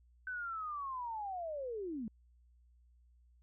sine linear sweep, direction down, 1528 to 203.7 Hz, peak -38 dBFS, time 0.27-2.08 s, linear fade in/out 2 ms, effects added 60 Hz sine -63 dBFS peak until 3.42 s

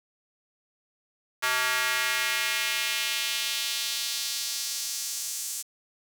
square tone with high-pass filter sweep, 127.2 Hz, C3, 48 cents flat, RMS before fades -29 dBFS, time 1.42-5.63 s, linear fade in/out 20 ms, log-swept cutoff 1400 to 7400 Hz, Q 1.5, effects 8-bit

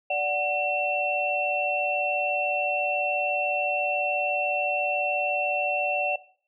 sine tone cluster, 583 / 744 / 2703 Hz, D5 / F#5 / E7, -13 / +9 / +43 cents, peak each -28 dBFS, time 0.1-6.16 s, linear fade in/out 5 ms, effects noise-tail reverb RT60 0.5 s tail -17 dB re dry

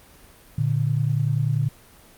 sine tone pair together, 116.54 / 146.83 Hz, A#2 / D3, 0 / 0 cents, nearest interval major third, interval 400 cents, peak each -22 / -22 dBFS, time 0.58-1.69 s, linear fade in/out 5 ms, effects pink hiss -50 dBFS RMS until 2.17 s + Opus 32 kbps

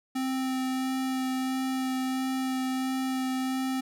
square tone with vibrato, 260.8 Hz, C4, 5 cents flat, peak -28 dBFS, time 0.15-3.81 s, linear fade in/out 10 ms, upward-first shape sine, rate 1.5 Hz, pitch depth 9 cents each way, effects none

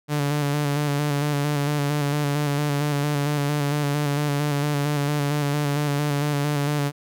sawtooth tone with vibrato, 145.4 Hz, D3, 17 cents flat, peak -17 dBFS, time 0.08-6.92 s, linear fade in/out 50 ms, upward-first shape square, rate 4.4 Hz, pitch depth 31 cents each way, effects none

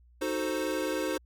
square chord, D# diminished seventh, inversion none, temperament equal, 311.1 / 370 / 440 / 523.3 Hz, D#4 / F#4 / A4 / C5, 0 / 0 / 0 / 0 cents, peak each -34 / -36 / -38 / -34 dBFS, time 0.21-1.18 s, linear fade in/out 10 ms, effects added 60 Hz sine -56 dBFS peak until 1.25 s + AAC 64 kbps

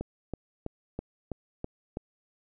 click train, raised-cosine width 2 ms, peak -20 dBFS, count 7, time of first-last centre 0.01-1.971 s, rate 3.06 Hz, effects none

